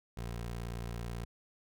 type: tone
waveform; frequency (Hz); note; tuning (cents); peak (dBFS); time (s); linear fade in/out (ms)
20% pulse; 58.27; A#1; 0; -33; 0.17-1.25; 5
effects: none